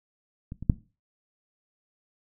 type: clicks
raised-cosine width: 5 ms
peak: -24 / -24 / -6 dBFS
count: 3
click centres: 0.521 / 0.626 / 0.698 s
effects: noise-tail reverb RT60 0.3 s tail -18 dB re dry